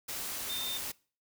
sine tone in noise, 3618 Hz, A7, 48 cents sharp, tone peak -35 dBFS, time 0.49-0.78 s, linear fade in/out 10 ms, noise white, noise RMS -38 dBFS, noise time 0.08-0.92 s, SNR 0 dB, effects noise-tail reverb RT60 0.4 s tail -23 dB re dry

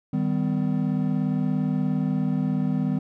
triangle chord, Eb augmented, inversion none, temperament equal with one note detuned, 155.56 / 196 / 253 Hz, Eb3 / G3 / B3, 0 / 0 / +42 cents, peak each -24 dBFS, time 0.13-2.99 s, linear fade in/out 5 ms, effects none

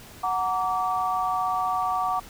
sine chord, Gb augmented, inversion none, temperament just, 740 / 925 / 1156.2 Hz, Gb5 / Bb5 / D6, 0 / -14 / -27 cents, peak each -26 / -31 / -26 dBFS, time 0.23-2.2 s, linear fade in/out 10 ms, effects pink hiss -46 dBFS RMS until 2.29 s

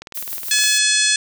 click train, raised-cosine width 0.2 ms, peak -16 dBFS, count 13, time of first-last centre 0.02-0.639 s, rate 19.4 Hz
violet noise with tremolo, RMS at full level -26 dBFS, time 0.14-0.79 s, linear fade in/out 20 ms, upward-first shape triangle, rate 6.4 Hz, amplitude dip 50%
harmonic tone, 853 Hz, G#5, 46 cents sharp, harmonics 2 / 3 / 4 / 5 / 6 / 7 / 8 / 9 / 10, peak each -22 / -23 / -21 / -22 / -25 / -22 / -26 / -26 / -22 dBFS, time 0.51-1.16 s, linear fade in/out 2 ms
effects none

